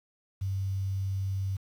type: tone with quantisation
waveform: sine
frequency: 96.6 Hz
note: G2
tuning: 25 cents flat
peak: -28 dBFS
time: 0.41-1.57 s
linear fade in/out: 10 ms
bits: 9
effects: none